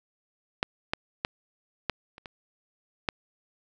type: clicks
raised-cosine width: 0.3 ms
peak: -8 / -10 / -10 / -10 / -29 / -24 / -9 dBFS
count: 7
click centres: 0.629 / 0.935 / 1.249 / 1.897 / 2.181 / 2.258 / 3.088 s
effects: none